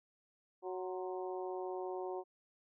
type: harmonic tone with a mistuned harmonic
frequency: 185 Hz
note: F#3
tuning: in tune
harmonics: 2 / 3 / 4 / 5 / 6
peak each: -40 / -47 / -45 / -49 / -55 dBFS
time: 0.62-2.24 s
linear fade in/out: 50 ms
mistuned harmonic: 6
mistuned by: -81 cents
effects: none